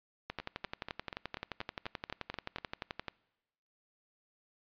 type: two click trains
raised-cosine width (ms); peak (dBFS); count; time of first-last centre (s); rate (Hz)
0.3; -24 / -21; 10 / 33; 0.4-2.584 / 0.3-3.083; 4.12 / 11.5
effects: noise-tail reverb RT60 1.0 s tail -24 dB re dry + resampled to 11025 Hz